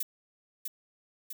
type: noise with echo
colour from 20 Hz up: violet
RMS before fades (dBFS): -32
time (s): 0-0.03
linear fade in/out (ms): 5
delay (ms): 650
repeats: 2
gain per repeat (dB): -4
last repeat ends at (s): 1.33
effects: none